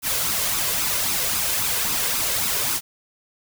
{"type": "noise with flanger", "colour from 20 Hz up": "white", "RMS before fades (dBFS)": -23, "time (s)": [0.02, 2.81], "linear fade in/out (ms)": 50, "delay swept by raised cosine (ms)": [0.78, 1.98], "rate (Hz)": 3.7, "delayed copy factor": 0.55, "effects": []}